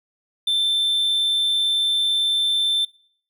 triangle tone, 3551 Hz, A7, 15 cents sharp, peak -16 dBFS, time 0.47-2.85 s, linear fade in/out 5 ms, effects noise-tail reverb RT60 0.6 s tail -23 dB re dry

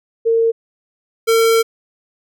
sine / square tone pair in turn, 456.3 / 453.7 Hz, A#4 / A#4, -37 / -47 cents, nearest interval unison, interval 10 cents, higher first, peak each -11 dBFS, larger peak neither, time 0.25-0.52 / 1.27-1.63 s, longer second, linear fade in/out 20 ms, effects none

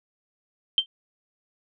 sine tone with exponential decay, 3136 Hz, G7, in tune, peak -12 dBFS, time 0.78-0.86 s, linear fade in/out 1 ms, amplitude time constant 16 ms, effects none

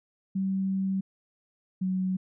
sine tone pair in turn, 192 / 186.64 Hz, G3 / F#3, -36 / +15 cents, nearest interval unison, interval 49 cents, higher first, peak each -25 dBFS, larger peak neither, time 0.35-1.01 / 1.81-2.17 s, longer first, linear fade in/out 10 ms, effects none

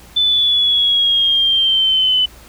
sine exponential sweep, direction down, 3520 to 3001 Hz, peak -11 dBFS, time 0.16-2.26 s, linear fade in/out 10 ms, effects added 60 Hz sine -43 dBFS peak until 2.48 s + pink hiss -43 dBFS RMS until 2.48 s

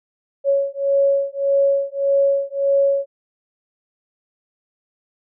sine beating tone pair, 554.4 / 556.1 Hz, C#5 / C#5, 0 / +5 cents, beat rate 1.7 Hz, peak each -18 dBFS, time 0.44-3.06 s, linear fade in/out 50 ms, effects none

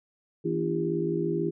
sine tone cluster, 162.2 / 242.8 / 297.2 / 343.1 / 401.5 Hz, E3 / B3 / D4 / F4 / G4, -28 / -29 / +21 / -31 / +41 cents, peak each -31 / -38 / -35 / -29 / -30 dBFS, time 0.44-1.51 s, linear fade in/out 20 ms, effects none

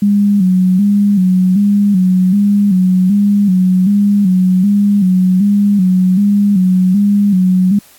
sine tone with vibrato, 193.6 Hz, G3, 21 cents flat, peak -7 dBFS, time 0.02-7.79 s, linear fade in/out 5 ms, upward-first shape square, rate 1.3 Hz, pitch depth 85 cents each way, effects white hiss -44 dBFS RMS until 7.98 s + AAC 64 kbps

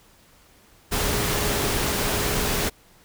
sine tone in noise, 414.9 Hz, G#4, 2 cents flat, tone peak -33 dBFS, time 0.91-2.7 s, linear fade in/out 20 ms, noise pink, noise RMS -24 dBFS, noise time 0.91-2.7 s, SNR -12 dB, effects pink hiss -55 dBFS RMS until 3.04 s

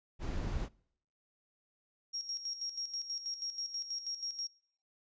brown noise, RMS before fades -36 dBFS, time 0.19-0.69 s, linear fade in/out 50 ms
sine tone with tremolo, 5588 Hz, F8, in tune, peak -35 dBFS, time 2.13-4.48 s, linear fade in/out 20 ms, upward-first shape square, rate 6.2 Hz, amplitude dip 65%
effects noise-tail reverb RT60 0.7 s tail -26 dB re dry + resampled to 16000 Hz

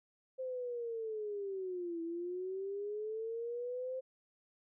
sine linear two-way sweep, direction down then up, 523.3 to 329.6 to 523.3 Hz, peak -37 dBFS, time 0.38-4.01 s, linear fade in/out 20 ms, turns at 2.02 s, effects none

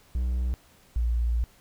triangle / sine tone pair in turn, 61.9 / 58.43 Hz, B1 / A#1, +5 / +5 cents, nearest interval minor second, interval 100 cents, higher first, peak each -22 dBFS, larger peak neither, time 0.15-0.54 / 0.96-1.44 s, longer second, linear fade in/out 0 ms, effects pink hiss -58 dBFS RMS until 1.6 s

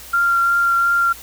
sine tone with vibrato, 1384 Hz, F6, 16 cents flat, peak -13 dBFS, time 0.13-1.13 s, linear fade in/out 10 ms, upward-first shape triangle, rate 2.8 Hz, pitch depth 12 cents each way, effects added 60 Hz sine -45 dBFS peak until 1.22 s + white hiss -38 dBFS RMS until 1.22 s

